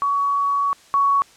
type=tone pair in turn; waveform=sine; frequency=1126 / 1118.2 Hz; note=C#6 / C#6; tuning=+27 / +15 cents; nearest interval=unison; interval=12 cents; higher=first; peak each=-17 / -14 dBFS; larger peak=second; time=0.02-0.73 / 0.94-1.22 s; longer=first; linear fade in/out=0 ms; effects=white hiss -50 dBFS RMS until 1.36 s + low-pass 8000 Hz 12 dB/octave